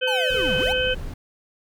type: harmonic tone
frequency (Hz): 510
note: C5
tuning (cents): -44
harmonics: 1 / 3 / 5 / 6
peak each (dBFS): -23 / -26 / -28 / -25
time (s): 0.01-0.95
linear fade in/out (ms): 20
type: linear two-way sweep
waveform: square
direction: down then up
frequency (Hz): 913 to 121.3 to 913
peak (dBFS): -28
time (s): 0.07-0.73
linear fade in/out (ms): 10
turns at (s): 0.57
type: noise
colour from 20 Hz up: brown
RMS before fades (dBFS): -32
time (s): 0.3-1.14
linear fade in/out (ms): 5
effects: none